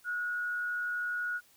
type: tone with frequency modulation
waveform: sine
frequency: 1452 Hz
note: F#6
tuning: 33 cents flat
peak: -31 dBFS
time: 0.04-1.41 s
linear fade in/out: 50 ms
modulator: 112 Hz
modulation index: 0.28
effects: white hiss -63 dBFS RMS until 1.56 s